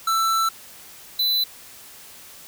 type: tone pair in turn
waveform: square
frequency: 1331 / 4000 Hz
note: E6 / B7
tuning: +16 / +21 cents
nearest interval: octave + perfect fifth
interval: 1905 cents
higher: second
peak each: -19 dBFS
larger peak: neither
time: 0.07-0.49 / 1.19-1.44 s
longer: first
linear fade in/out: 5 ms
effects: white hiss -44 dBFS RMS until 2.47 s